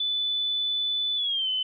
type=tone with pitch glide; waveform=sine; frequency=3490 to 3038 Hz; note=A7 to F#7; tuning=-15 to +45 cents; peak=-24 dBFS; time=0-1.63 s; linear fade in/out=5 ms; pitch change=-240 cents; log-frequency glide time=1.16-1.49 s; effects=none